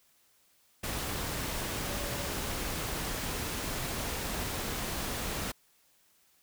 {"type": "tone in noise", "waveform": "sine", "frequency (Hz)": 573, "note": "D5", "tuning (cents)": -43, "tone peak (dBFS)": -44, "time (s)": [1.84, 2.31], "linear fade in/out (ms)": 10, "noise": "pink", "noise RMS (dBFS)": -35, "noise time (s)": [0.83, 5.52], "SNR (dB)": -12, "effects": ["white hiss -67 dBFS RMS until 6.42 s"]}